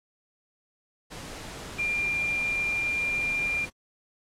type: tone in noise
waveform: sine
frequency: 2392 Hz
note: D7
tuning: 31 cents sharp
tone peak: -25 dBFS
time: 1.78-3.66 s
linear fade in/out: 20 ms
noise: pink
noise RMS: -41 dBFS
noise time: 1.1-3.7 s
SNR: +13 dB
effects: low-pass 9000 Hz 12 dB/octave + AAC 48 kbps